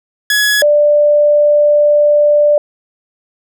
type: tone pair in turn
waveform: sawtooth / sine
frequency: 1686 / 590.3 Hz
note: G#6 / D5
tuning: +26 / +9 cents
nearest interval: octave + tritone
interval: 1817 cents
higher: first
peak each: -6 dBFS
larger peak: neither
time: 0.3-0.62 / 0.62-2.58 s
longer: second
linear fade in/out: 2 ms
effects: none